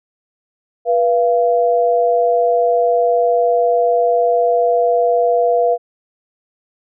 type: tone pair together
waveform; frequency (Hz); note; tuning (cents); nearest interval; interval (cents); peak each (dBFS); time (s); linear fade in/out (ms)
sine; 486.5 / 686; B4 / F5; -26 / -31; tritone; 595; -14; 0.85-5.78; 50
effects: none